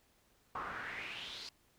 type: noise with band-pass filter sweep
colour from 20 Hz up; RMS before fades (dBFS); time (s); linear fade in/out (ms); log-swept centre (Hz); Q
brown; -44; 0.55-1.49; 2; 1100 to 4700; 4.1
effects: pink hiss -71 dBFS RMS until 1.78 s